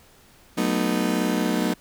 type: chord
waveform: 35% pulse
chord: B dominant seventh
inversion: second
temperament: just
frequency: 185.21 / 222.2 / 246.9 / 308.7 Hz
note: F#3 / A3 / B3 / D#4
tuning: +2 / +17 / 0 / -14 cents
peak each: -25 dBFS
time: 0.57-1.74 s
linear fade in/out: 10 ms
effects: pink hiss -54 dBFS RMS until 1.8 s